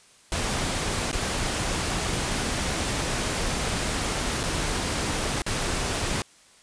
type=noise with dropouts; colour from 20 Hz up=pink; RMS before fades=-27 dBFS; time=0.32-6.22 s; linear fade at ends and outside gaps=1 ms; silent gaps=1.115-1.128 / 4.432-4.437 / 5.42-5.464 s; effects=white hiss -55 dBFS RMS until 6.62 s + resampled to 22050 Hz